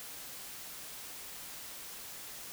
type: silence
effects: white hiss -46 dBFS RMS until 2.52 s